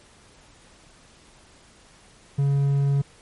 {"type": "tone", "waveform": "triangle", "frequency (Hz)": 140, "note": "C#3", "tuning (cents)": 18, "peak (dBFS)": -16, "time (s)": [2.38, 3.02], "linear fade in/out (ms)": 10, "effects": ["pink hiss -53 dBFS RMS until 3.21 s", "MP3 48 kbps"]}